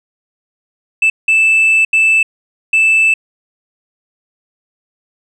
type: tone bursts at uneven times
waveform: sine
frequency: 2637 Hz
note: E7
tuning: in tune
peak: -5 dBFS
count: 4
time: 1.02-1.1 / 1.28-1.85 / 1.93-2.23 / 2.73-3.14 s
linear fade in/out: 5 ms
effects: tanh soft clip ceiling -6 dBFS